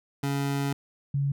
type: tone pair in turn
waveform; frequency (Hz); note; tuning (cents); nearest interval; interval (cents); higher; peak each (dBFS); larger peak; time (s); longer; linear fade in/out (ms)
25% pulse / sine; 140 / 140; C#3 / C#3; +18 / +18; unison; 0; neither; -22 / -23; first; 0.23-0.73 / 1.14-1.32; first; 5
effects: none